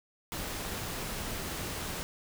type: noise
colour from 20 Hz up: pink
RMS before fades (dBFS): -37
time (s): 0.32-2.03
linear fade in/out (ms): 0
effects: none